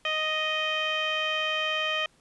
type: tone with low-pass filter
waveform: 15% pulse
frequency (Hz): 622.3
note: D#5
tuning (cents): 0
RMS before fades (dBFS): -28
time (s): 0.05-2.06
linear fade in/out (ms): 2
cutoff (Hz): 3100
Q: 4.5
effects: pink hiss -63 dBFS RMS until 2.2 s + resampled to 24000 Hz